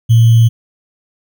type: tone with sample-and-hold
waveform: sine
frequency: 114.8 Hz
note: A#2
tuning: 26 cents flat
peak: -4 dBFS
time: 0.09-0.49 s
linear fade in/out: 20 ms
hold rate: 3150 Hz
effects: none